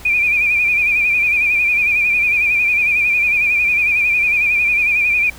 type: tone with vibrato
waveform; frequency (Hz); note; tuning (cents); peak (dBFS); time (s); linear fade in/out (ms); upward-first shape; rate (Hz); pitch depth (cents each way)
sine; 2414; D7; +47; -12; 0.05-5.3; 5; sine; 11; 58
effects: added 60 Hz sine -41 dBFS peak until 5.38 s + pink hiss -39 dBFS RMS until 5.38 s